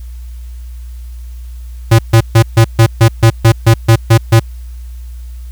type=tone bursts; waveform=square; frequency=113.4 Hz; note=A#2; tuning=47 cents flat; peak=-3 dBFS; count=12; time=1.91-4.398 s; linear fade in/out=10 ms; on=79 ms; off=140 ms; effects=added 60 Hz sine -24 dBFS peak until 5.51 s + white hiss -48 dBFS RMS until 5.51 s